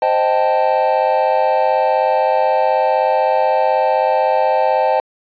triangle chord, A half-diminished seventh, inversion first, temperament equal, 523.3 / 622.3 / 784 / 880 Hz, C5 / Eb5 / G5 / A5, 0 / 0 / 0 / 0 cents, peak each -16 dBFS, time 0.02-5 s, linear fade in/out 2 ms, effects resampled to 11025 Hz

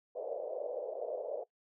white band-pass noise, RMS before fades -39 dBFS, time 0.15-1.44 s, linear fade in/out 10 ms, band 470 to 610 Hz, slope 48 dB/octave, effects noise-tail reverb RT60 0.1 s tail -19 dB re dry

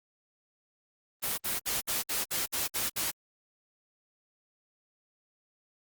white noise bursts, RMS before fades -31 dBFS, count 9, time 1.22-3.116 s, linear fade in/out 20 ms, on 160 ms, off 57 ms, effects Opus 24 kbps

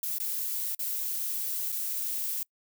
violet noise with dropouts, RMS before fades -32 dBFS, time 0.03-2.43 s, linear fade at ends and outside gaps 2 ms, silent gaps 0.184-0.2 / 0.749-0.792 / 1.72-1.724 s, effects noise-tail reverb RT60 0.1 s tail -26 dB re dry

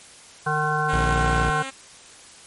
harmonic tone, 152.2 Hz, D#3, 38 cents flat, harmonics 1 / 3 / 5 / 7 / 9 / 10, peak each -27 / -30 / -26 / -26 / -31 / -26 dBFS, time 0.46-1.63 s, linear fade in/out 10 ms
5% pulse tone with pitch glide, 270.1 to 267.8 Hz, C#4 to C4, -45 to +40 cents, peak -19 dBFS, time 0.88-1.71 s, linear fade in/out 20 ms, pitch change -15 cents, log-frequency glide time 0.98-1.52 s
sawtooth tone, 58.7 Hz, A#1, 13 cents sharp, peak -18 dBFS, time 0.93-1.5 s, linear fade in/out 0 ms
effects white hiss -46 dBFS RMS until 2.46 s + MP3 48 kbps

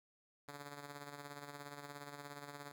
5% pulse tone with tremolo, 143.8 Hz, D3, 36 cents flat, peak -35 dBFS, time 0.48-2.72 s, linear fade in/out 5 ms, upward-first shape sine, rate 17 Hz, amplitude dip 55%, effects none

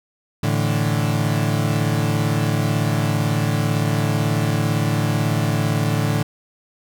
35% pulse chord, A suspended fourth, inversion none, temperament equal, 110 / 146.83 / 164.81 Hz, A2 / D3 / E3, 0 / 0 / 0 cents, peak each -19 / -20 / -23 dBFS, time 0.43-6.23 s, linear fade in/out 5 ms, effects none

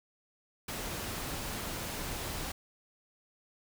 pink noise, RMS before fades -38 dBFS, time 0.68-2.52 s, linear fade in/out 5 ms, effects none

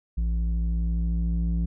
square tone with low-pass filter sweep, 57 Hz, A#1, 38 cents flat, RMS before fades -25 dBFS, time 0.17-1.66 s, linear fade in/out 10 ms, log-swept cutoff 120 to 180 Hz, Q 1.9, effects none

